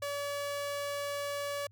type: tone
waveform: sawtooth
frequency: 571 Hz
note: D5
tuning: 49 cents flat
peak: -30 dBFS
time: 0.02-1.67 s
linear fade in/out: 5 ms
effects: added 101 Hz sine -57 dBFS peak until 1.71 s